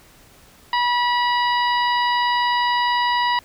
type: harmonic tone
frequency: 971 Hz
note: B5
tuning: 30 cents flat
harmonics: 1 / 2 / 3 / 4 / 5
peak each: -18 / -24 / -28 / -30 / -32 dBFS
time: 0.73-3.39 s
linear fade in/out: 2 ms
effects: pink hiss -50 dBFS RMS until 3.44 s